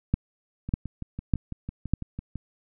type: two click trains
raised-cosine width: 5 ms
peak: -21 / -9 dBFS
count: 11 / 4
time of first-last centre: 0.69-2.357 / 0.14-1.936 s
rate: 6 / 1.67 Hz
effects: none